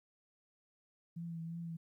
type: tone with vibrato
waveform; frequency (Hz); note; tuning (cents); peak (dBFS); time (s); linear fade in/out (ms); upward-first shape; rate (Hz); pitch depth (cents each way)
sine; 166.7; E3; +20; -40; 1.16-1.77; 10; triangle; 2.9; 35
effects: 13-bit